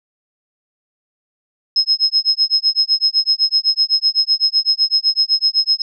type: tone with tremolo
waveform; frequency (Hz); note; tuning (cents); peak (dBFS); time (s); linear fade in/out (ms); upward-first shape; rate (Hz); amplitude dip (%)
sine; 5150; E8; -41; -9; 1.76-5.82; 2; sine; 7.9; 100
effects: none